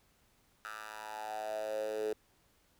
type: tone with high-pass filter sweep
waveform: 10% pulse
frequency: 108 Hz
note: A2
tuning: 32 cents flat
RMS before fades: -39 dBFS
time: 0.65-2.13 s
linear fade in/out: 0 ms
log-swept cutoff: 1300 to 410 Hz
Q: 7.2
effects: pink hiss -70 dBFS RMS until 2.79 s